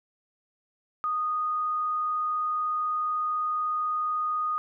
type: tone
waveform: sine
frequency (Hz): 1237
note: D#6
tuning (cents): -10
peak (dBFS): -25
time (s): 1.04-4.58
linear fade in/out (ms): 0
effects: none